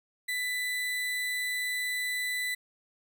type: tone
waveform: 35% pulse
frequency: 1991 Hz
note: B6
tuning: 14 cents sharp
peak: -28 dBFS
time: 0.28-2.55 s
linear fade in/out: 10 ms
effects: none